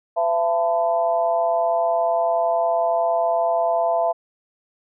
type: harmonic tone with a mistuned harmonic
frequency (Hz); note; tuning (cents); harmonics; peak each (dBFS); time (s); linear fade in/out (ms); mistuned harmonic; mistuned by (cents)
168.6; E3; +39; 3 / 4 / 5 / 6; -29 / -18 / -26 / -29; 0.16-4.13; 20; 5; +76
effects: none